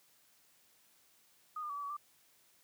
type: tone with pitch steps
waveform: sine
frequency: 1240 / 1205 / 1141 / 1152 / 1132 / 1181 Hz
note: D#6 / D6 / C#6 / D6 / C#6 / D6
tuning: -6 / +44 / +50 / -34 / +36 / +9 cents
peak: -38 dBFS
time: 1.56-1.968 s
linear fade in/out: 5 ms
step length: 68 ms
effects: white hiss -68 dBFS RMS until 2.63 s + high-pass 80 Hz 12 dB/octave